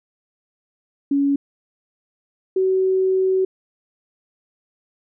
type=tone pair in turn; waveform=sine; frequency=280.6 / 377.4 Hz; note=C#4 / F#4; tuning=+21 / +34 cents; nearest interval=perfect fourth; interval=513 cents; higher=second; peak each=-15 dBFS; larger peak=neither; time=1.11-1.36 / 2.56-3.45 s; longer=second; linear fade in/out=5 ms; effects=none